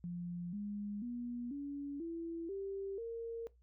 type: tone with pitch steps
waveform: sine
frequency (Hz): 174.61 / 205.3 / 241.3 / 283.7 / 333.4 / 392 / 460.8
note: F3 / G#3 / B3 / C#4 / E4 / G4 / A#4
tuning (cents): 0 / -20 / -40 / +40 / +20 / 0 / -20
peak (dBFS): -39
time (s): 0.04-3.47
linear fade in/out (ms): 0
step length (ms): 490
effects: noise-tail reverb RT60 0.2 s tail -19 dB re dry + added 60 Hz sine -64 dBFS peak until 3.62 s